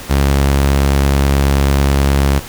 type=tone; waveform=sawtooth; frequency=69.3 Hz; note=C#2; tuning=in tune; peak=-6 dBFS; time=0.09-2.4 s; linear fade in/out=20 ms; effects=pink hiss -31 dBFS RMS until 2.48 s